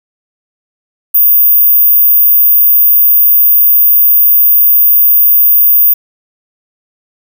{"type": "tone", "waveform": "sine", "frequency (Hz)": 14917, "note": "A#9", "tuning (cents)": 0, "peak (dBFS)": -3, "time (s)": [1.14, 5.94], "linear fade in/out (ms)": 10, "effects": ["7-bit"]}